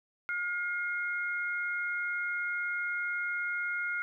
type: tone pair together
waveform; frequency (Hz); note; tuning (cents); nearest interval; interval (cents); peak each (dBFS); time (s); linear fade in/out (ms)
sine; 1423 / 2139; F6 / C7; +32 / +38; perfect fifth; 706; -32 / -35; 0.29-4.02; 0
effects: none